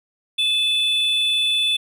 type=tone pair together; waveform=triangle; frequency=2607 / 3483 Hz; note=E7 / A7; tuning=-20 / -18 cents; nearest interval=perfect fourth; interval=502 cents; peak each=-24 / -16 dBFS; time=0.38-1.77 s; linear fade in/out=10 ms; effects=none